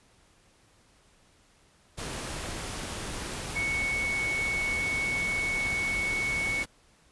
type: tone in noise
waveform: sine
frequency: 2217 Hz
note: C#7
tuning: in tune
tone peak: -27 dBFS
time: 3.55-6.64 s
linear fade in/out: 20 ms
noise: pink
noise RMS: -36 dBFS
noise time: 1.97-6.66 s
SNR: +6 dB
effects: pink hiss -62 dBFS RMS until 7.11 s + resampled to 24000 Hz